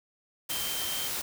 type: tone in noise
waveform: sine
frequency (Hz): 3136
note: G7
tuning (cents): 0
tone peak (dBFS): -36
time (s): 0.5-1.08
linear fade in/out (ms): 10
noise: white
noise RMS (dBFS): -33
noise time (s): 0.49-1.22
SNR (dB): -6
effects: none